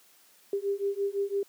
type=beating tone pair; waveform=sine; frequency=396.1 / 402 Hz; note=G4 / G4; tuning=+18 / +44 cents; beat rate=5.9 Hz; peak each=-30 dBFS; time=0.53-1.43 s; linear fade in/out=2 ms; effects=white hiss -60 dBFS RMS until 1.48 s + high-pass 200 Hz 12 dB/octave